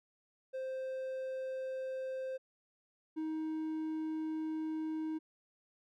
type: tone pair in turn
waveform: triangle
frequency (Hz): 523.3 / 314.8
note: C5 / D#4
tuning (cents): 0 / +20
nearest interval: major sixth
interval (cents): 880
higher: first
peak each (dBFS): -35 / -33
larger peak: second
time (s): 0.53-2.38 / 3.16-5.19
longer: second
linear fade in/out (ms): 20
effects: none